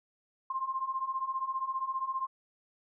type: beating tone pair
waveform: sine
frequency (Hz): 1046.5 / 1061.5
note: C6 / C6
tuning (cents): 0 / +25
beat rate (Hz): 15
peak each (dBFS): -36 / -33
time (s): 0.5-2.27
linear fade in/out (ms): 5
effects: none